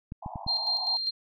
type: clicks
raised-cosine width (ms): 5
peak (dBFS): -24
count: 4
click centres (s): 0.121 / 0.262 / 0.358 / 0.465
type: band-pass noise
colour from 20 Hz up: white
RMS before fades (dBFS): -40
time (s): 0.22-0.97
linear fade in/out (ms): 10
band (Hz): 670 to 970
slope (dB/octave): 96
type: tone with tremolo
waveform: sine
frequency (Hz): 4186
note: C8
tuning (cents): 0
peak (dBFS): -24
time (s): 0.47-1.11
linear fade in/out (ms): 20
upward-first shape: square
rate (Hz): 5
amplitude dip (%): 45
effects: none